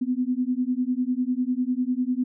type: beating tone pair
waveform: sine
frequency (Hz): 246.9 / 256.9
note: B3 / C4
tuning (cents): 0 / -32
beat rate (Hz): 10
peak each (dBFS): -25 / -25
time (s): 0.01-2.24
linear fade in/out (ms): 10
effects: none